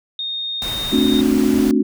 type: tone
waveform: sine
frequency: 3691 Hz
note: A#7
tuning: 18 cents flat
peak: -22 dBFS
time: 0.19-1.21 s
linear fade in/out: 2 ms
type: noise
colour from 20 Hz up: pink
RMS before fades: -29 dBFS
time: 0.62-1.71 s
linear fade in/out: 0 ms
type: chord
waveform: sine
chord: D dominant seventh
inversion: second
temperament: just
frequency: 220.2 / 264.3 / 293.7 / 367.1 Hz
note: A3 / C4 / D4 / F#4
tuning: +2 / +18 / 0 / -14 cents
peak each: -18 / -17 / -18 / -21 dBFS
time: 0.92-1.83 s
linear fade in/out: 10 ms
effects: none